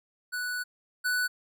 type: tone pair in turn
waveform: square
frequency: 1480 / 1486.6 Hz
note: F#6 / F#6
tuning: 0 / +8 cents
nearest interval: unison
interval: 8 cents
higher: second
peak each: -31 / -26 dBFS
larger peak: second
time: 0.32-0.64 / 1.04-1.28 s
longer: first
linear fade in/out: 20 ms
effects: none